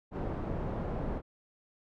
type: low-pass noise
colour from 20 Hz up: pink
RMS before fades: -35 dBFS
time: 0.11-1.22 s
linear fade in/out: 50 ms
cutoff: 760 Hz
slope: 12 dB/octave
effects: none